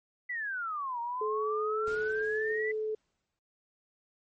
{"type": "exponential two-way sweep", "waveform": "sine", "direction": "down then up", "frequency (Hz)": [2010, 930, 2010], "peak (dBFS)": -32, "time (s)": [0.29, 2.72], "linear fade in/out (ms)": 10, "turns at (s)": 1}
{"type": "tone with pitch glide", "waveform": "sine", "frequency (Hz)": [429.4, 432.9], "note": ["A4", "A4"], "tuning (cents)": [-42, -28], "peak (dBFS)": -30, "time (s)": [1.21, 2.95], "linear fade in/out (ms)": 5, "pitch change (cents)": 14, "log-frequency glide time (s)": [1.42, 2.12]}
{"type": "noise with exponential decay", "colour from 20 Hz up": "pink", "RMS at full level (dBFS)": -47, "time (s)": [1.87, 3.39], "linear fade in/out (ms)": 2, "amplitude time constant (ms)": 330}
{"effects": ["MP3 32 kbps"]}